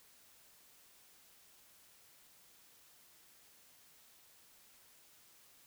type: silence
effects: white hiss -64 dBFS RMS until 5.66 s